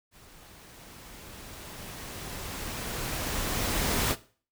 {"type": "noise with level ramp", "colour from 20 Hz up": "pink", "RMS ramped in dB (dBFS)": [-54, -26], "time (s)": [0.11, 4.16], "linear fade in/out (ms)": 50, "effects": ["noise-tail reverb RT60 0.4 s tail -17 dB re dry"]}